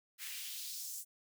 white noise with high-pass filter sweep, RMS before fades -44 dBFS, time 0.18-1.05 s, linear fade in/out 50 ms, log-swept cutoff 1800 to 7800 Hz, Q 1.7, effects none

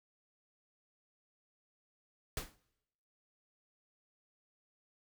pink noise with exponential decay, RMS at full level -35 dBFS, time 2.37-2.56 s, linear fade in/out 2 ms, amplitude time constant 40 ms, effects noise-tail reverb RT60 0.9 s tail -23 dB re dry

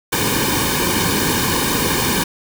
pink noise with comb filter, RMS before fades -18 dBFS, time 0.12-2.24 s, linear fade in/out 10 ms, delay 1.5 ms, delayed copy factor -0.85, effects none

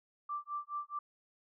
sine tone with tremolo, 1174.7 Hz, D6, in tune, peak -34 dBFS, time 0.29-0.99 s, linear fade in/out 5 ms, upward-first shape sine, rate 4.7 Hz, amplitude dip 100%, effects none

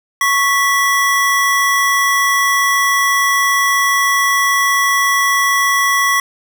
square tone pair together, 1108.7 / 1965.5 Hz, C#6 / B6, 0 / -9 cents, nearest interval minor seventh, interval 991 cents, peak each -15 dBFS, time 0.21-6.2 s, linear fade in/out 2 ms, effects none

